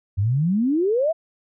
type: exponential sweep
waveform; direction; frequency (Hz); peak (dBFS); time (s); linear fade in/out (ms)
sine; up; 91.9 to 680; -17; 0.17-1.13; 20
effects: none